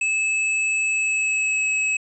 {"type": "tone with pitch glide", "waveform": "square", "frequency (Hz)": [2604, 2574], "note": ["E7", "E7"], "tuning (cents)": [-22, -42], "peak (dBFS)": -20, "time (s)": [0.01, 1.97], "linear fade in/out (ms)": 5, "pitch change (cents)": -20, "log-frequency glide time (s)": [0.86, 1.7], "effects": ["resampled to 24000 Hz"]}